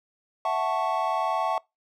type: chord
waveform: triangle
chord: F# minor seventh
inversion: third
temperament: equal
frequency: 659.3 / 740 / 880 / 1108.7 Hz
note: E5 / F#5 / A5 / C#6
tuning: 0 / 0 / 0 / 0 cents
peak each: -27 dBFS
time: 0.45-1.58 s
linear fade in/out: 2 ms
effects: noise-tail reverb RT60 0.2 s tail -24 dB re dry